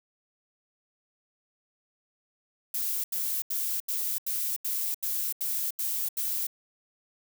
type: noise bursts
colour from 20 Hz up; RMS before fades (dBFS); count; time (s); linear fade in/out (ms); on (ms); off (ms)
violet; -30; 10; 2.74-6.469; 5; 300; 81
effects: none